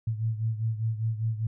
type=beating tone pair; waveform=sine; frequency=110.5 / 115.5 Hz; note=A2 / A#2; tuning=+8 / -16 cents; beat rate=5 Hz; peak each=-27 / -32 dBFS; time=0.07-1.47 s; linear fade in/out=5 ms; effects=none